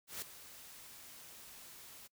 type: noise with ADSR envelope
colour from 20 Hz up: white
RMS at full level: -41 dBFS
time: 0.07-2.08 s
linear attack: 150 ms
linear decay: 5 ms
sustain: -13 dB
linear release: 22 ms
effects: noise-tail reverb RT60 0.1 s tail -24 dB re dry